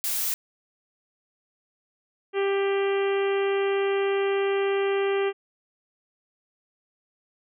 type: noise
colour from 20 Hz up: blue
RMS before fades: -27 dBFS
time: 0.04-0.34 s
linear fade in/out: 0 ms
type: harmonic tone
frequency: 394.8 Hz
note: G4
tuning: 12 cents sharp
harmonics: 1 / 2 / 3 / 4 / 5 / 6 / 7 / 8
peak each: -22 / -34 / -36 / -38 / -37 / -39 / -39 / -42 dBFS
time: 2.33-5.33 s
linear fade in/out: 50 ms
effects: none